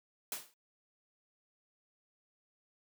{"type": "noise with exponential decay", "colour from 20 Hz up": "white", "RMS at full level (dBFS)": -35, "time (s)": [0.32, 0.54], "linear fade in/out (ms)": 2, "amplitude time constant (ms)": 47, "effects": ["noise-tail reverb RT60 0.1 s tail -26 dB re dry", "high-pass 200 Hz 12 dB/octave"]}